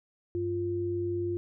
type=tone pair together; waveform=sine; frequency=97.7 / 348.4 Hz; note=G2 / F4; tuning=-5 / -4 cents; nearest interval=octave + minor seventh; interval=2201 cents; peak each=-35 / -29 dBFS; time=0.35-1.37 s; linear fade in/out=0 ms; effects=none